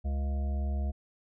harmonic tone with a mistuned harmonic, 69.4 Hz, C#2, 3 cents sharp, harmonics 1 / 3 / 5 / 7 / 9 / 10, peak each -28 / -41 / -51 / -54 / -48 / -49 dBFS, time 0.04-0.92 s, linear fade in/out 20 ms, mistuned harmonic 10, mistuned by +34 cents, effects none

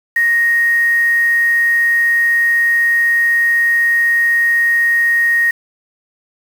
sine tone with quantisation, 1868 Hz, A#6, 3 cents sharp, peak -10 dBFS, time 0.16-5.51 s, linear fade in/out 5 ms, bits 5, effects none

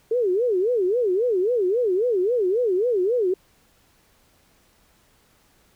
sine tone with vibrato, 423.9 Hz, G#4, 35 cents sharp, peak -18 dBFS, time 0.11-3.34 s, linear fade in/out 5 ms, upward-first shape sine, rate 3.7 Hz, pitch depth 290 cents each way, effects pink hiss -60 dBFS RMS until 5.75 s

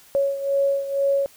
sine beating tone pair, 554.4 / 556.5 Hz, C#5 / C#5, 0 / +7 cents, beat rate 2.1 Hz, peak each -20 / -25 dBFS, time 0.15-1.26 s, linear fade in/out 0 ms, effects white hiss -51 dBFS RMS until 1.36 s

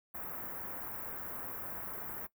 white band-stop noise, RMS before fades -42 dBFS, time 0.14-2.27 s, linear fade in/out 10 ms, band 1600 to 15000 Hz, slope 24 dB/octave, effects noise-tail reverb RT60 0.1 s tail -18 dB re dry

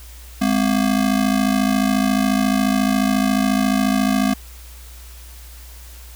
square ring-modulated tone, 232.3 Hz, A#3, 6 cents flat, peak -13 dBFS, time 0.41-4.34 s, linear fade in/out 10 ms, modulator 27.1 Hz, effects added 60 Hz sine -37 dBFS peak until 6.15 s + white hiss -44 dBFS RMS until 6.15 s

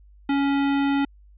square tone, 279.3 Hz, C#4, 13 cents sharp, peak -20 dBFS, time 0.29-1.05 s, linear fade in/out 5 ms, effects added 50 Hz sine -48 dBFS peak until 1.37 s + resampled to 8000 Hz

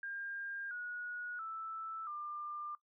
sine tone with pitch steps, 1605 / 1454.9 / 1318.8 / 1195.5 Hz, G6 / F#6 / E6 / D6, +40 / -30 / 0 / +30 cents, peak -40 dBFS, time 0.03-2.75 s, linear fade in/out 2 ms, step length 680 ms, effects noise-tail reverb RT60 0.1 s tail -19 dB re dry

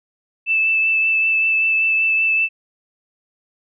sine tone with vibrato, 2637 Hz, E7, in tune, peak -14 dBFS, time 0.46-2.49 s, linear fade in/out 50 ms, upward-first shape triangle, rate 5.2 Hz, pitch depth 15 cents each way, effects none

